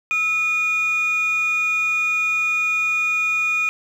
sine tone pair together, 1298 / 2450 Hz, E6 / D#7, -27 / -27 cents, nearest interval major seventh, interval 1100 cents, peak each -25 / -16 dBFS, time 0.11-3.69 s, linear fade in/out 0 ms, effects tanh soft clip ceiling -15 dBFS + 8-bit

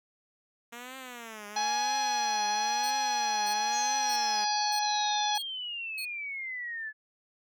5% pulse tone with vibrato, 233.1 Hz, A#3, in tune, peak -30 dBFS, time 0.72-4.45 s, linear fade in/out 10 ms, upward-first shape triangle, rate 1 Hz, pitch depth 230 cents each way
harmonic tone, 837 Hz, G#5, 13 cents sharp, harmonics 1 / 2 / 3 / 4 / 5 / 6 / 7, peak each -28 / -39 / -41 / -41 / -36 / -44 / -37 dBFS, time 1.56-5.38 s, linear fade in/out 5 ms
sawtooth tone bursts, 4339 Hz, C#8, 38 cents flat, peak -34 dBFS, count 6, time 2.83-6.054 s, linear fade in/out 10 ms, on 79 ms, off 550 ms
sine exponential sweep, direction down, 6640 to 1711 Hz, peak -34 dBFS, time 3.71-6.93 s, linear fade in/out 50 ms
effects none

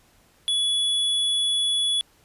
square tone, 3400 Hz, G#7, 40 cents sharp, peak -21 dBFS, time 0.48-2.01 s, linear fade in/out 0 ms, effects pink hiss -59 dBFS RMS until 2.24 s + resampled to 32000 Hz

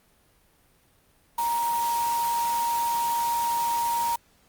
sine tone in noise, 938 Hz, A#5, 11 cents sharp, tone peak -23 dBFS, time 1.38-4.16 s, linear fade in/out 5 ms, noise white, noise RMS -35 dBFS, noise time 1.38-4.16 s, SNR +9 dB, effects pink hiss -62 dBFS RMS until 4.48 s + Opus 32 kbps

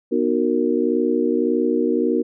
sine chord, B major seventh, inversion none, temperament just, 246.9 / 308.7 / 370.4 / 463 Hz, B3 / D#4 / F#4 / A#4, 0 / -14 / +2 / -12 cents, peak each -22 dBFS, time 0.11-2.23 s, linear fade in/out 20 ms, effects none

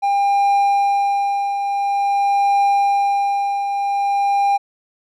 triangle tone with tremolo, 801 Hz, G5, 37 cents sharp, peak -10 dBFS, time 0.02-4.58 s, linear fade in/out 20 ms, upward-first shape triangle, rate 0.48 Hz, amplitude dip 55%, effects none

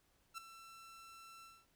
sawtooth tone with ADSR envelope, 1340 Hz, E6, 28 cents sharp, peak -38 dBFS, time 0.34-1.67 s, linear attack 38 ms, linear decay 6 ms, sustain -13 dB, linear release 240 ms, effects pink hiss -75 dBFS RMS until 1.75 s

